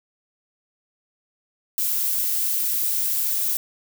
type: noise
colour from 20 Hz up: violet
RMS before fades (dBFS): -23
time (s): 1.78-3.57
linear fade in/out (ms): 0
effects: none